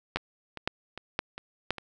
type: two click trains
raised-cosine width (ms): 0.3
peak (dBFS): -22 / -10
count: 5 / 4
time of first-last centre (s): 0.17-1.783 / 0.16-1.706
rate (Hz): 2.48 / 1.94
effects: none